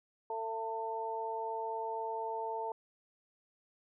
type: harmonic tone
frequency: 223.9 Hz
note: A3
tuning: 30 cents sharp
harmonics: 2 / 3 / 4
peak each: -40 / -43 / -37 dBFS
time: 0.3-2.72 s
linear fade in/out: 2 ms
effects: none